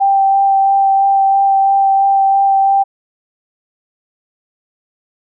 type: tone with vibrato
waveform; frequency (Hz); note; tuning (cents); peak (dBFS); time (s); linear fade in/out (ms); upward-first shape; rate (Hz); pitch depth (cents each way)
sine; 784; G5; 0; -8; 0-2.84; 20; sine; 3; 10
effects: none